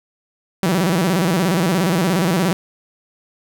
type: tone with vibrato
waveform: sawtooth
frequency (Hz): 177.2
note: F3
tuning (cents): +25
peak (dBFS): -11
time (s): 0.63-2.53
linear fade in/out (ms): 0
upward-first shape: square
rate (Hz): 17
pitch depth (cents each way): 140
effects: none